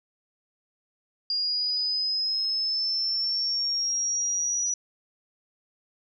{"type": "linear sweep", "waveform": "sine", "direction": "up", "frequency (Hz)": [4816, 5870], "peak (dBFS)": -24, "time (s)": [1.3, 4.74], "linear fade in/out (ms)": 2, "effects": []}